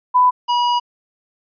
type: tone pair in turn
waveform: sine / square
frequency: 997 / 967.5 Hz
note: B5 / B5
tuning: +16 / -36 cents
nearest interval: minor second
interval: 52 cents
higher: first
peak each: -9 / -15 dBFS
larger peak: first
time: 0.14-0.31 / 0.48-0.8 s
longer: second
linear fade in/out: 20 ms
effects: resampled to 11025 Hz